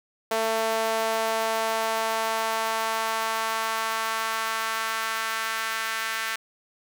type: tone with high-pass filter sweep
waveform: sawtooth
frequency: 223.2 Hz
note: A3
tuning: 25 cents sharp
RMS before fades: -27 dBFS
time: 0.31-6.36 s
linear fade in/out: 5 ms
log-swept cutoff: 590 to 1600 Hz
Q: 1.8
effects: none